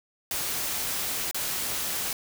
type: noise with dropouts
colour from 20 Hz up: white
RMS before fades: -30 dBFS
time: 0.31-2.13 s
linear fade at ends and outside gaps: 2 ms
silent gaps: 1.312-1.345 s
effects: none